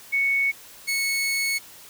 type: tone pair in turn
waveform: sine / sawtooth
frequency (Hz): 2217 / 2203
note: C#7 / C#7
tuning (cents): 0 / -11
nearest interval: unison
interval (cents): 11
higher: first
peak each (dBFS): -19 / -19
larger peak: neither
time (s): 0.12-0.52 / 0.87-1.59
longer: second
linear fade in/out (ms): 20
effects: white hiss -46 dBFS RMS until 1.89 s